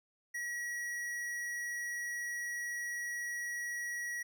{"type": "tone with hard clipping", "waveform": "triangle", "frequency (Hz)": 1917, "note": "A#6", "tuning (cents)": 48, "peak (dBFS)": -38, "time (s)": [0.34, 4.23], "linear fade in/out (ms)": 10, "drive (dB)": 17, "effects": []}